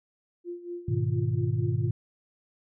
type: tone with tremolo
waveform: sine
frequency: 349.2 Hz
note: F4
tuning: in tune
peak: -32 dBFS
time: 0.44-1.91 s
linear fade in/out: 50 ms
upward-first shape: sine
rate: 4.3 Hz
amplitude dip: 75%
type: chord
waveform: sine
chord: G# minor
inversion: none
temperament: equal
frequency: 103.83 / 123.47 / 155.56 Hz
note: G#2 / B2 / D#3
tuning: 0 / 0 / 0 cents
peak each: -28 / -27 / -32 dBFS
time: 0.88-1.91 s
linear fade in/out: 5 ms
effects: none